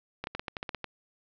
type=clicks; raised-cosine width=0.3 ms; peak=-18 dBFS; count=10; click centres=0.24 / 0.271 / 0.35 / 0.395 / 0.482 / 0.568 / 0.629 / 0.692 / 0.747 / 0.843 s; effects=low-pass 5000 Hz 12 dB/octave